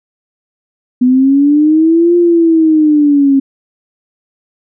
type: linear two-way sweep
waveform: sine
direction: up then down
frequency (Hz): 246.9 to 349.9 to 269.8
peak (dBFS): -5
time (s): 1.01-3.4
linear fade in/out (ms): 10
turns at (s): 2.16
effects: none